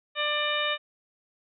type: harmonic tone with a mistuned harmonic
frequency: 594 Hz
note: D5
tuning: 20 cents sharp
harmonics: 1 / 2 / 3 / 4 / 5 / 6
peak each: -32 / -32 / -32 / -32 / -32 / -32 dBFS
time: 0.15-0.78 s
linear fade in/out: 50 ms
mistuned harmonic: 6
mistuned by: +56 cents
effects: none